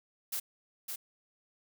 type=noise with echo; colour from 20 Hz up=blue; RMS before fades=-35 dBFS; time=0.32-0.4 s; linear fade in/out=10 ms; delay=560 ms; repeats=1; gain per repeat=-4 dB; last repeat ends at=0.96 s; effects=none